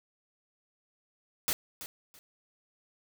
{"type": "noise with echo", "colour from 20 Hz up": "white", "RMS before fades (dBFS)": -29, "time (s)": [1.48, 1.53], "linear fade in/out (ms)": 0, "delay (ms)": 330, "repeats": 2, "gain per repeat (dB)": -13, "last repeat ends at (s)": 2.19, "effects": []}